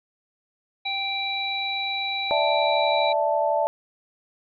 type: harmonic tone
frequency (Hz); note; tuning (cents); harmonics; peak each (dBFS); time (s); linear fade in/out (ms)
784; G5; 0; 1 / 3 / 5; -31 / -29 / -28; 0.85-3.13; 10
type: chord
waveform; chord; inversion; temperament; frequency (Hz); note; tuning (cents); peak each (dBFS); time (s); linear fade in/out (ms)
sine; D suspended second; none; equal; 587.3 / 659.3 / 880; D5 / E5 / A5; 0 / 0 / 0; -24; 2.31-3.67; 0
effects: none